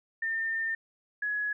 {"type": "tone pair in turn", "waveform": "sine", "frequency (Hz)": [1807, 1682.8], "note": ["A6", "G#6"], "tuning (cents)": [46, 22], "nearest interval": "minor second", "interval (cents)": 124, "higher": "first", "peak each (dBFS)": -28, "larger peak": "neither", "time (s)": [[0.22, 0.75], [1.22, 1.53]], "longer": "first", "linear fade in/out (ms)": 5, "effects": []}